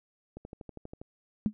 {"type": "click train", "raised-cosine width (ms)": 2, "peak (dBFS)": -29, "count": 9, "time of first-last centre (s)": [0.37, 1.015], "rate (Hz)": 12.4}
{"type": "tone with exponential decay", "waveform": "sine", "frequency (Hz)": 212.1, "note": "G#3", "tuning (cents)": 37, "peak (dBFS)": -19, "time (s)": [1.46, 1.53], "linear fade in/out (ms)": 0, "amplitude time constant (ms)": 15}
{"effects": []}